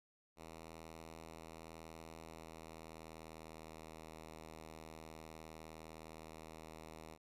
5% pulse tone with pitch glide, 81 to 79.61 Hz, E2 to D#2, -30 to +40 cents, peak -40 dBFS, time 0.36-7.18 s, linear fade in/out 50 ms, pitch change -30 cents, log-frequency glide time 2.19-3.6 s, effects resampled to 32000 Hz

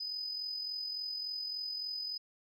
sine tone with amplitude modulation, 5000 Hz, D#8, 8 cents sharp, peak -33 dBFS, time 0-2.18 s, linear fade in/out 10 ms, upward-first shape sine, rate 43.5 Hz, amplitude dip 50%, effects tanh soft clip ceiling -31 dBFS

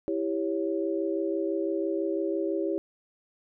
sine chord, C# diminished, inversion first, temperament equal with one note detuned, 329.6 / 395.6 / 554.4 Hz, E4 / G4 / C#5, 0 / +16 / 0 cents, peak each -29 / -30 / -33 dBFS, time 0.08-2.78 s, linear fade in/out 0 ms, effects none

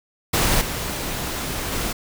pink noise with level steps, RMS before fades -19 / -27 / -25 dBFS, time 0.33-1.93 s, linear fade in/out 10 ms, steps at 0.61 / 1.72 s, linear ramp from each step 5 ms, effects none

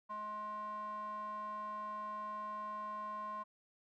square tone with band-pass filter, 211.3 Hz, G#3, 30 cents sharp, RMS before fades -43 dBFS, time 0.09-3.44 s, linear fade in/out 20 ms, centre 1000 Hz, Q 9.3, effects none

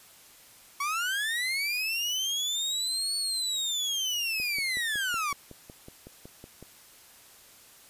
30% pulse linear two-way sweep, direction up then down, 1104 to 4435 to 1104 Hz, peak -25 dBFS, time 0.8-5.33 s, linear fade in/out 5 ms, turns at 3.16 s
click train, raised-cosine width 2 ms, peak -31 dBFS, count 13, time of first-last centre 4.4-6.626 s, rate 5.39 Hz
effects white hiss -54 dBFS RMS until 7.89 s + resampled to 32000 Hz

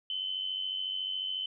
sine tone with amplitude modulation, 3047 Hz, G7, 50 cents flat, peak -29 dBFS, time 0.1-1.46 s, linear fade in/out 2 ms, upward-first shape sine, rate 94 Hz, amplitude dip 60%, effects none

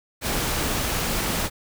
pink noise, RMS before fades -25 dBFS, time 0.21-1.5 s, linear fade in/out 50 ms, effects none

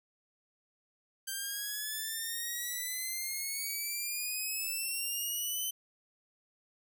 5% pulse exponential sweep, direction up, 1568 to 3066 Hz, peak -25 dBFS, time 1.27-5.71 s, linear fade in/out 10 ms, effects none

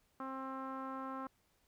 sawtooth tone with low-pass filter, 265.2 Hz, C4, 23 cents sharp, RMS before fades -43 dBFS, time 0.2-1.27 s, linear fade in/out 2 ms, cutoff 1200 Hz, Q 6.7, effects pink hiss -75 dBFS RMS until 1.67 s

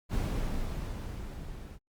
brown noise with level ramp, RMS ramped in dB -29 to -44 dBFS, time 0.09-1.79 s, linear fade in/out 50 ms, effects Opus 48 kbps

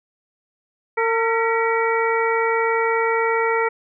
harmonic tone with a mistuned harmonic, 454.6 Hz, A#4, 43 cents flat, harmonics 1 / 2 / 3 / 4 / 5, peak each -20 / -23 / -25 / -26 / -27 dBFS, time 0.97-3.69 s, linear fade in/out 10 ms, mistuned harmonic 4, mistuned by +95 cents, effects none

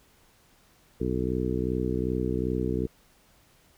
harmonic tone, 62.6 Hz, B1, 24 cents sharp, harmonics 1 / 2 / 3 / 4 / 5 / 6 / 7, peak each -33 / -33 / -33 / -33 / -33 / -33 / -33 dBFS, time 1-2.87 s, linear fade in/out 10 ms, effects pink hiss -61 dBFS RMS until 3.77 s

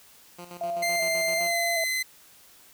10% pulse tone with tremolo, 175.3 Hz, F3, 7 cents sharp, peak -31 dBFS, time 0.38-1.52 s, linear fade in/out 10 ms, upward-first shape square, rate 7.8 Hz, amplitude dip 65%
sine tone with vibrato, 670 Hz, E5, 28 cents sharp, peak -27 dBFS, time 0.61-1.84 s, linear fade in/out 2 ms, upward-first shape square, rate 1.3 Hz, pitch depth 37 cents each way
sawtooth tone with pitch glide, 2091 to 2043 Hz, C7 to C7, -2 to -42 cents, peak -22 dBFS, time 0.82-2.03 s, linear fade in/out 10 ms, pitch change -40 cents, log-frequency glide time 1.38-1.57 s
effects white hiss -54 dBFS RMS until 2.73 s

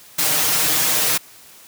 white noise with comb filter, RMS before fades -18 dBFS, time 0.18-1.18 s, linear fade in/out 10 ms, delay 6.5 ms, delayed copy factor +0.85, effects white hiss -45 dBFS RMS until 1.67 s + high-pass 60 Hz 12 dB/octave

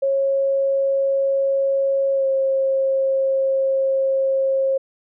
sine tone with pitch glide, 546 to 537.2 Hz, C#5 to C5, -26 to +46 cents, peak -16 dBFS, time 0.02-4.78 s, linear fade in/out 10 ms, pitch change -28 cents, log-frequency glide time 2.14-2.26 s, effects none

